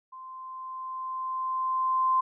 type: tone with level ramp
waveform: sine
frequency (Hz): 1040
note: C6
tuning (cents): -11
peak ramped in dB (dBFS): -41 to -20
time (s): 0.12-2.21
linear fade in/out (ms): 10
effects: none